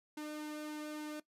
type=tone with flanger; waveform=sawtooth; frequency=302.6 Hz; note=D#4; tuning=48 cents flat; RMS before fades=-43 dBFS; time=0.17-1.2 s; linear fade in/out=5 ms; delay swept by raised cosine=1.7 to 2.33 ms; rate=3.5 Hz; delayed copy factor=-0.55; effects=noise-tail reverb RT60 0.1 s tail -18 dB re dry + resampled to 32000 Hz